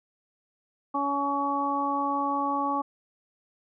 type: harmonic tone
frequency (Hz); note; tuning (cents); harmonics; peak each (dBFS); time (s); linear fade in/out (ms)
281.6; C#4; +27; 1 / 2 / 3 / 4; -31 / -36 / -29 / -28; 0.94-2.82; 10
effects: none